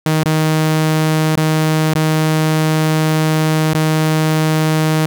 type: tone with dropouts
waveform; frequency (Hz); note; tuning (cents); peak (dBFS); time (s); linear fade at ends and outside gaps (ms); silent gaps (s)
sawtooth; 156.7; D#3; +13; -8; 0.06-5.06; 2; 0.235-0.257 / 1.358-1.373 / 1.938-1.952 / 3.734-3.746
effects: 8-bit